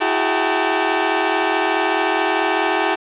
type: tone cluster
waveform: 20% pulse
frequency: 328.5 / 368.6 / 413.3 / 771 / 896 Hz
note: E4 / F#4 / G#4 / G5 / A5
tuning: -6 / -7 / -8 / -29 / +31 cents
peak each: -18 dBFS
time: 0-2.96 s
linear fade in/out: 20 ms
effects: resampled to 8000 Hz + 7-bit